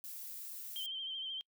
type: noise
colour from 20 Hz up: violet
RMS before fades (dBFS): -46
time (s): 0.04-0.86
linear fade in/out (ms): 0
type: tone with vibrato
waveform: sine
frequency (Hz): 3136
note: G7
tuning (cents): 0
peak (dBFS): -38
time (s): 0.76-1.41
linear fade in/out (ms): 0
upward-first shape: sine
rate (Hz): 13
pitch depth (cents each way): 44
effects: noise-tail reverb RT60 0.1 s tail -26 dB re dry